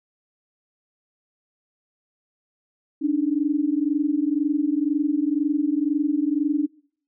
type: tone pair together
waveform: sine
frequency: 283.7 / 305.7 Hz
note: C#4 / D#4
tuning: +40 / -30 cents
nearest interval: minor second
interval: 130 cents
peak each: -22 dBFS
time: 3.01-6.67 s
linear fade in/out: 20 ms
effects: noise-tail reverb RT60 0.6 s tail -25 dB re dry